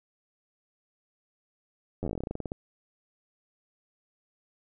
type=slowing click train; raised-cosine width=2 ms; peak=-20 dBFS; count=18; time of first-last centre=2.03-2.519 s; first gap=10 ms; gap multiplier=1.12; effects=none